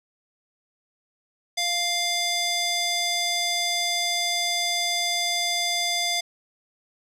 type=tone with band-pass filter; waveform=square; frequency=698.5 Hz; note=F5; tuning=in tune; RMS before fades=-25 dBFS; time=1.57-6.21 s; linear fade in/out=10 ms; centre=4700 Hz; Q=1.3; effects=none